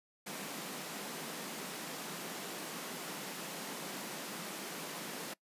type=high-pass noise; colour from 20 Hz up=pink; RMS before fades=-43 dBFS; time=0.26-5.34 s; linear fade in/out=10 ms; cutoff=160 Hz; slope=48 dB/octave; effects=noise-tail reverb RT60 0.1 s tail -22 dB re dry + resampled to 32000 Hz